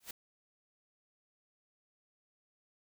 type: noise with exponential growth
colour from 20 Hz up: white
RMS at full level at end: -38 dBFS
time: 0-0.11 s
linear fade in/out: 5 ms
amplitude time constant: 23 ms
effects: none